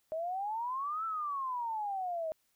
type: exponential two-way sweep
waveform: sine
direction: up then down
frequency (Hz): 622.3 to 1341 to 622.3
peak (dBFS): -33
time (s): 0.12-2.32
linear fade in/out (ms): 0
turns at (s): 1.05
effects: white hiss -75 dBFS RMS until 2.55 s